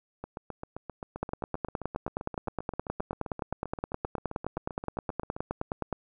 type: two click trains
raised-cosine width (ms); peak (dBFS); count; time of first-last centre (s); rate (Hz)
1; -23 / -16; 40 / 46; 0.24-5.365 / 1.23-5.927; 7.61 / 9.58
effects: none